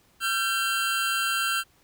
25% pulse tone pair together, 1362.3 / 1568 Hz, F6 / G6, -43 / 0 cents, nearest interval major second, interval 243 cents, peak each -23 dBFS, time 0.2-1.64 s, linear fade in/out 50 ms, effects pink hiss -62 dBFS RMS until 1.83 s

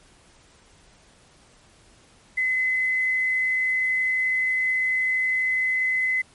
sine tone with quantisation, 2033 Hz, B6, 50 cents sharp, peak -20 dBFS, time 2.37-6.22 s, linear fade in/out 10 ms, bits 8, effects pink hiss -55 dBFS RMS until 6.34 s + MP3 48 kbps

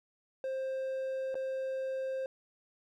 triangle tone with dropouts, 528 Hz, C5, 16 cents sharp, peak -31 dBFS, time 0.44-2.26 s, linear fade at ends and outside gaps 1 ms, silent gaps 1.344-1.353 s, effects none

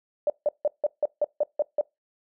sine tone bursts, 592 Hz, D5, 14 cents sharp, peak -19 dBFS, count 9, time 0.27-1.811 s, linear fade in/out 2 ms, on 29 ms, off 160 ms, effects noise-tail reverb RT60 0.2 s tail -24 dB re dry

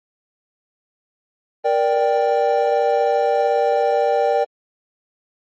triangle chord, G minor, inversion first, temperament just, 470.4 / 588 / 784 Hz, Bb4 / D5 / G5, +16 / +2 / 0 cents, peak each -17 dBFS, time 1.64-4.45 s, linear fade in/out 20 ms, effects MP3 32 kbps

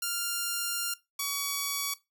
5% pulse tone pair in turn, 1396.9 / 1130.8 Hz, F6 / C#6, 0 / +34 cents, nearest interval major third, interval 366 cents, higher first, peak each -18 dBFS, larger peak neither, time 0.02-0.94 / 1.19-1.94 s, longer first, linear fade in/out 5 ms, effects noise-tail reverb RT60 0.2 s tail -18 dB re dry

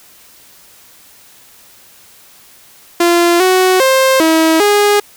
sawtooth tone with pitch steps, 344.6 / 371.3 / 528 / 321.9 / 412 Hz, F4 / F#4 / C5 / E4 / G#4, -23 / +6 / +16 / -41 / -14 cents, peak -4 dBFS, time 3-5 s, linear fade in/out 5 ms, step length 400 ms, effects white hiss -43 dBFS RMS until 5.16 s

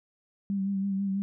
sine tone with vibrato, 196 Hz, G3, in tune, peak -26 dBFS, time 0.5-1.22 s, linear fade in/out 0 ms, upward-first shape sine, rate 6.1 Hz, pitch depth 33 cents each way, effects none

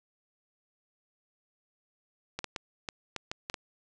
clicks, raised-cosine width 0.2 ms, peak -17 dBFS, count 8, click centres 2.39 / 2.443 / 2.562 / 2.888 / 3.163 / 3.315 / 3.499 / 3.542 s, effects resampled to 24000 Hz + 9-bit

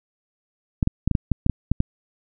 clicks, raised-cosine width 5 ms, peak -6 dBFS, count 10, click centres 0.828 / 0.874 / 1.076 / 1.113 / 1.152 / 1.317 / 1.464 / 1.497 / 1.716 / 1.804 s, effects none

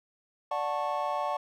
triangle chord, D major seventh, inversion none, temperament just, 587.3 / 734.2 / 881 / 1101.2 Hz, D5 / F#5 / A5 / C#6, 0 / -14 / +2 / -12 cents, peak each -32 dBFS, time 0.51-1.37 s, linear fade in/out 5 ms, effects none

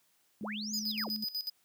sine tone with pitch glide, 211 to 214.6 Hz, G#3 to A3, +28 to -43 cents, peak -38 dBFS, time 0.41-1.24 s, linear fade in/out 0 ms, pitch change +29 cents, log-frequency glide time 0.52-0.94 s
sine linear two-way sweep, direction up then down, 184.6 to 7040 to 184.6 Hz, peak -38 dBFS, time 0.43-1.09 s, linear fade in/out 0 ms, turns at 0.75 s
square tone with tremolo, 4978 Hz, D#8, in tune, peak -33 dBFS, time 0.73-1.5 s, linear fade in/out 10 ms, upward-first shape square, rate 8.1 Hz, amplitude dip 80%
effects white hiss -71 dBFS RMS until 1.64 s + high-pass 100 Hz 12 dB/octave

